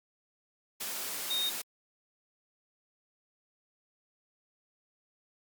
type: tone in noise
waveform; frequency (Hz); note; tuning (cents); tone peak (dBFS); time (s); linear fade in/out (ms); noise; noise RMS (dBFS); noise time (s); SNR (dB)
sine; 3707; A#7; -10; -29; 1.3-1.5; 10; white; -37; 0.8-1.62; +5
effects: high-pass 200 Hz 12 dB/octave + Opus 48 kbps